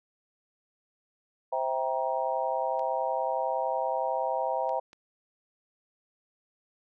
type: chord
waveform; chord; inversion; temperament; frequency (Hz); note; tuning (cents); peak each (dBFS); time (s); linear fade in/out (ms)
sine; C dominant seventh; none; just; 523.3 / 654.1 / 784.9 / 941.9; C5 / E5 / G5 / Bb5; 0 / -14 / +2 / +18; -32; 1.52-4.8; 10
type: clicks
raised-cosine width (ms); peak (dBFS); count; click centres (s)
0.2; -33; 3; 2.794 / 4.693 / 4.931
effects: none